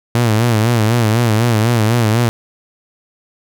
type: tone with vibrato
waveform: sawtooth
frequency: 113.9 Hz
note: A#2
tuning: 40 cents flat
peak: -7 dBFS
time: 0.15-2.29 s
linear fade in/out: 0 ms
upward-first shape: sine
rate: 4 Hz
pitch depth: 110 cents each way
effects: none